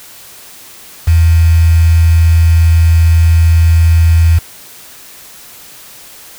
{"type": "tone with quantisation", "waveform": "sine", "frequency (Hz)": 82.5, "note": "E2", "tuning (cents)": 2, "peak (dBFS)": -4, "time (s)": [1.07, 4.39], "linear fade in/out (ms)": 10, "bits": 4, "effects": ["white hiss -35 dBFS RMS until 6.38 s"]}